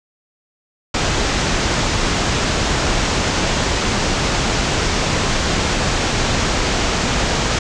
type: low-pass noise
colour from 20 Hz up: pink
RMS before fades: -18 dBFS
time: 0.94-7.59 s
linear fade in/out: 5 ms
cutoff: 7400 Hz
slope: 48 dB/octave
effects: none